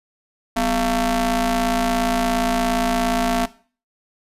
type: ring-modulated tone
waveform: sawtooth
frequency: 220.2 Hz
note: A3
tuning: 2 cents sharp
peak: -11 dBFS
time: 0.56-3.46 s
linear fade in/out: 10 ms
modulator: 469 Hz
effects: noise-tail reverb RT60 0.4 s tail -17 dB re dry + resampled to 32000 Hz